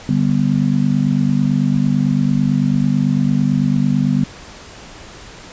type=chord; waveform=sine; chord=G major; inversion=second; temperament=just; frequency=147 / 196 / 245 Hz; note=D3 / G3 / B3; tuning=+2 / 0 / -14 cents; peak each=-17 dBFS; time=0.09-4.24 s; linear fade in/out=2 ms; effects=pink hiss -37 dBFS RMS until 5.52 s + resampled to 16000 Hz